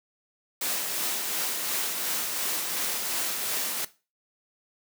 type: noise with tremolo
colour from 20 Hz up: white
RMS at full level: -28 dBFS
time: 0.61-3.85 s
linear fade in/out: 5 ms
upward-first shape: triangle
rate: 2.8 Hz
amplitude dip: 35%
effects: noise-tail reverb RT60 0.3 s tail -17 dB re dry + high-pass 200 Hz 12 dB/octave